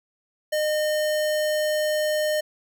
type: tone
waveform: square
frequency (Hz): 610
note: D#5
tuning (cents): -34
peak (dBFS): -22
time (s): 0.52-2.41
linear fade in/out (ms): 10
effects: none